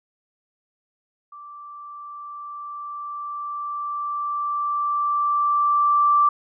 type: tone with level ramp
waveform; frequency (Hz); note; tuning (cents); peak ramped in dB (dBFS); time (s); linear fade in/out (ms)
sine; 1170; D6; -7; -38 to -13; 1.32-6.29; 5
effects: none